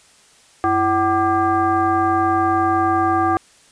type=tone with frequency modulation; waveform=sine; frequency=759 Hz; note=F#5; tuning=44 cents sharp; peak=-14 dBFS; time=0.64-3.37 s; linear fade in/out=0 ms; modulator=426 Hz; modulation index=1.3; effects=white hiss -51 dBFS RMS until 3.71 s + resampled to 22050 Hz